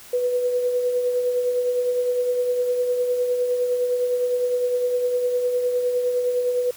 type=tone with tremolo; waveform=sine; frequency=493.9 Hz; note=B4; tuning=in tune; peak=-17 dBFS; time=0.13-6.71 s; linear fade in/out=5 ms; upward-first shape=triangle; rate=9.8 Hz; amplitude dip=45%; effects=white hiss -44 dBFS RMS until 6.76 s